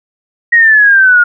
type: exponential sweep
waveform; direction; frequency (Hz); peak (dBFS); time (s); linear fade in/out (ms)
sine; down; 1900 to 1416; -3; 0.52-1.24; 10
effects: none